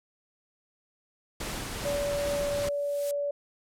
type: noise with tremolo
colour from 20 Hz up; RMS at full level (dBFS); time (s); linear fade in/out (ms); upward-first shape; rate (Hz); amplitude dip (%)
pink; -34; 1.4-2.69; 5; triangle; 2.5; 25
type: tone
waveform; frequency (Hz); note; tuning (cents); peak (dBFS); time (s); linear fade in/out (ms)
sine; 574; D5; -40; -27; 1.85-3.31; 5
type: noise with exponential growth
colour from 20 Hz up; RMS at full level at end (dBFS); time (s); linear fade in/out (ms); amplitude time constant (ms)
blue; -35; 2.55-3.11; 1; 120
effects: low-pass 12000 Hz 12 dB/octave